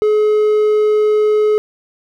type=tone; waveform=triangle; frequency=425.1 Hz; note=G#4; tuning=40 cents sharp; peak=-8 dBFS; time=0.02-1.58 s; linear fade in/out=0 ms; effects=none

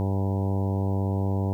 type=harmonic tone with a mistuned harmonic; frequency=97.3 Hz; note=G2; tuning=12 cents flat; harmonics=1 / 2 / 3 / 4 / 5 / 6 / 7 / 8 / 9 / 10; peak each=-24 / -30 / -34 / -36 / -38 / -40 / -41 / -42 / -43 / -44 dBFS; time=0-1.53 s; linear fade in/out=0 ms; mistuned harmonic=8; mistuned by=+35 cents; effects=10-bit

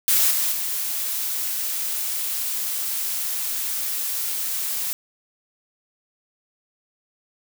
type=noise with level steps; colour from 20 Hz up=blue; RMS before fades=-18 / -22 / -26 dBFS; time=0.08-4.93 s; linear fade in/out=0 ms; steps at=0.3 / 0.51 s; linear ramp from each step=20 ms; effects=none

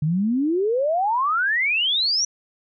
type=exponential sweep; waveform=sine; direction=up; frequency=145.3 to 5920 Hz; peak=-18 dBFS; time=0.02-2.25 s; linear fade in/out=5 ms; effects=none

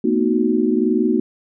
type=chord; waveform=sine; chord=B dominant seventh; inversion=third; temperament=equal with one note detuned; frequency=225.3 / 246.9 / 311.1 / 370 Hz; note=A3 / B3 / D#4 / F#4; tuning=+41 / 0 / 0 / 0 cents; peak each=-20 dBFS; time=0.04-1.2 s; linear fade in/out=5 ms; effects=none

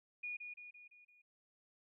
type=tone with echo; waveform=sine; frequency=2448 Hz; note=D#7; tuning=29 cents flat; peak=-40 dBFS; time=0.23-0.37 s; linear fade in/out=10 ms; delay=170 ms; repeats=5; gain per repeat=-5 dB; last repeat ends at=1.22 s; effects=none

